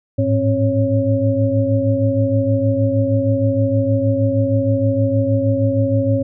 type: tone cluster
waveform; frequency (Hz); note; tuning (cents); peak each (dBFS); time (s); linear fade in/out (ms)
sine; 104.5 / 110.9 / 267.7 / 552; G#2 / A2 / C4 / C#5; +11 / +14 / +40 / -7; -19; 0.18-6.23; 10
effects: none